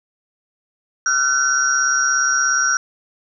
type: tone cluster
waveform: sine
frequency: 1377 / 1514 / 5710 Hz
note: F6 / F#6 / F8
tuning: -25 / +39 / +37 cents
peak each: -19 dBFS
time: 1.06-2.77 s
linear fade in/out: 2 ms
effects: none